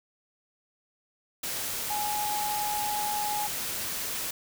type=tone in noise; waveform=sine; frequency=836 Hz; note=G#5; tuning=11 cents sharp; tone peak=-29 dBFS; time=1.9-3.47 s; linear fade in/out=5 ms; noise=white; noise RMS=-33 dBFS; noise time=1.43-4.31 s; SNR=+1 dB; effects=none